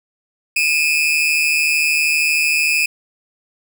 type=tone pair together; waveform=40% pulse; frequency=2444 / 2597 Hz; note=D#7 / E7; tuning=-32 / -26 cents; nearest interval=minor second; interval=106 cents; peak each=-16 dBFS; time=0.56-2.86 s; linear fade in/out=5 ms; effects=none